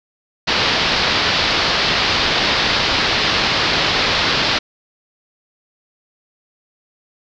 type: low-pass noise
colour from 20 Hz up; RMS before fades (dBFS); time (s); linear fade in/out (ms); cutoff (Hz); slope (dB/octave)
white; -17; 0.47-4.59; 10; 4900; 48
effects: none